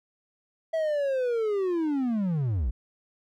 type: linear sweep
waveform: triangle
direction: down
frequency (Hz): 656 to 49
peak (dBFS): -22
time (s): 0.73-2.71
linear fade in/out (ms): 10
effects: none